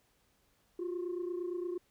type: tone pair together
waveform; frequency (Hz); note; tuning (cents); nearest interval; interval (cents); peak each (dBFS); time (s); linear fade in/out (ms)
sine; 349.6 / 378.3; F4 / F#4; +2 / +38; minor second; 136; -34 / -39; 0.79-1.78; 5
effects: tanh soft clip ceiling -31 dBFS + pink hiss -72 dBFS RMS until 1.9 s